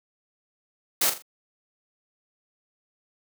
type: noise with echo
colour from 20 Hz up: white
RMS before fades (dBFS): -22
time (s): 1.01-1.1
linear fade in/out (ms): 5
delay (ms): 41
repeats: 3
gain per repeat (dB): -9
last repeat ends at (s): 1.223
effects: high-pass 200 Hz 12 dB/octave